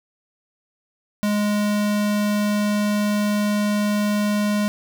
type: tone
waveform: square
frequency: 207.7 Hz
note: G#3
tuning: in tune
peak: -19 dBFS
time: 1.23-4.68 s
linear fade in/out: 0 ms
effects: none